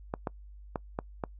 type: clicks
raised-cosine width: 1 ms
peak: -17 dBFS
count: 5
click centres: 0.139 / 0.272 / 0.758 / 0.989 / 1.238 s
effects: noise-tail reverb RT60 0.1 s tail -25 dB re dry + added 50 Hz sine -46 dBFS peak until 1.39 s